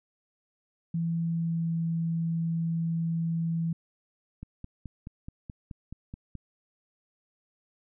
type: tone with pitch glide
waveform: sine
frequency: 166.7 to 165.45 Hz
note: E3 to E3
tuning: +20 to +7 cents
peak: -26 dBFS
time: 0.94-3.73 s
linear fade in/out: 5 ms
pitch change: -13 cents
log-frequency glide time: 1.22-1.74 s
type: click train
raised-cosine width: 5 ms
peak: -27 dBFS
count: 10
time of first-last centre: 4.43-6.353 s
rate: 4.68 Hz
effects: none